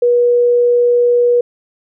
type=tone; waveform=sine; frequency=483.3 Hz; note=B4; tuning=38 cents flat; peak=-8 dBFS; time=0.02-1.41 s; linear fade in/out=5 ms; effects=none